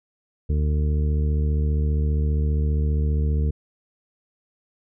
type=harmonic tone; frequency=75 Hz; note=D2; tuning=37 cents sharp; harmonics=1 / 2 / 3 / 4 / 5 / 6; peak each=-19 / -27 / -34 / -40 / -41 / -36 dBFS; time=0.49-3.51 s; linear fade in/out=10 ms; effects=none